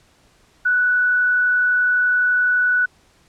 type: tone with frequency modulation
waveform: sine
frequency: 1480 Hz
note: F#6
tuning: in tune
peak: -14 dBFS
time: 0.65-2.86 s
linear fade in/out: 10 ms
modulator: 31.8 Hz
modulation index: 0.37
effects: pink hiss -56 dBFS RMS until 3.28 s + low-pass 9000 Hz 12 dB/octave